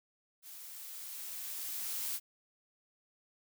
blue noise with level ramp, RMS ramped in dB -50 to -36 dBFS, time 0.42-2.2 s, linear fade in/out 50 ms, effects none

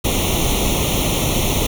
pink noise with comb filter, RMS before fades -18 dBFS, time 0.04-1.67 s, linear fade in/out 10 ms, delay 0.31 ms, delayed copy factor +0.9, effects none

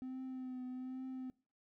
triangle tone with vibrato, 256.7 Hz, C4, 33 cents flat, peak -39 dBFS, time 0.02-1.3 s, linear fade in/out 0 ms, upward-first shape triangle, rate 1.2 Hz, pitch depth 31 cents each way, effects noise-tail reverb RT60 0.4 s tail -24 dB re dry + tanh soft clip ceiling -35 dBFS

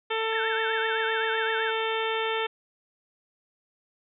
harmonic tone, 445.6 Hz, A4, 22 cents sharp, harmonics 1 / 2 / 3 / 4 / 5 / 6 / 7 / 8, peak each -29 / -32 / -34 / -35 / -36 / -37 / -37 / -38 dBFS, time 0.1-2.47 s, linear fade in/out 10 ms
sine tone with vibrato, 1649 Hz, G#6, 13 cents flat, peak -30 dBFS, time 0.32-1.71 s, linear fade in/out 10 ms, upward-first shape triangle, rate 7.8 Hz, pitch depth 200 cents each way
effects none

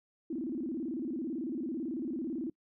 sine tone with vibrato, 285 Hz, C#4, 48 cents sharp, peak -33 dBFS, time 0.3-2.5 s, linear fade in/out 5 ms, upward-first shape square, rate 18 Hz, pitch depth 240 cents each way, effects noise-tail reverb RT60 0.1 s tail -24 dB re dry

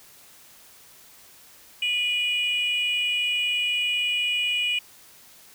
sine tone pair together, 2456 / 2918 Hz, D#7 / F#7, -23 / -25 cents, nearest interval minor third, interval 298 cents, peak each -23 dBFS, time 1.82-4.79 s, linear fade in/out 5 ms, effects tanh soft clip ceiling -18 dBFS + white hiss -51 dBFS RMS until 5.54 s

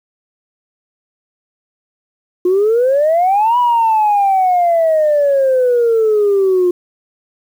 sine exponential two-way sweep, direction up then down, 352.7 to 987.8 to 352.7 Hz, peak -8 dBFS, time 2.45-6.71 s, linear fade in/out 5 ms, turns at 3.58 s, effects tanh soft clip ceiling -6 dBFS + 7-bit

